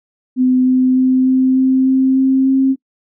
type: tone with pitch steps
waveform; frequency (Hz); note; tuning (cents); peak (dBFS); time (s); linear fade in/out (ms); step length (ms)
sine; 255 / 256.6 / 258.3 / 259.9 / 261.6 / 263.2 / 264.9 / 266.6; C4 / C4 / C4 / C4 / C4 / C4 / C4 / C4; -44 / -34 / -22 / -11 / 0 / +10 / +22 / +33; -9; 0.36-2.76; 50; 300
effects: noise-tail reverb RT60 0.1 s tail -21 dB re dry